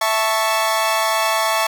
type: chord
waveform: sawtooth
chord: A major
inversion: second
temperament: equal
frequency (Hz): 659.3 / 880 / 1108.7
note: E5 / A5 / C#6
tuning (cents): 0 / 0 / 0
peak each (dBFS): -17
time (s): 0.01-1.67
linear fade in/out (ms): 5
effects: none